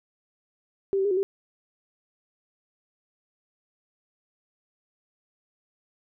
sine tone with pitch steps, 392.1 / 385.6 / 408 / 368 / 391.7 Hz, G4 / G4 / G#4 / F#4 / G4, 0 / -28 / -31 / -9 / -1 cents, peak -21 dBFS, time 0.93-1.23 s, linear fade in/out 0 ms, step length 60 ms, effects none

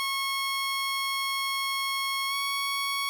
15% pulse tone with pitch glide, 1092 to 1111.1 Hz, C#6 to C#6, -26 to +4 cents, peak -21 dBFS, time 0-3.09 s, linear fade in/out 0 ms, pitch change +30 cents, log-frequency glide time 2.29-2.34 s, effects none

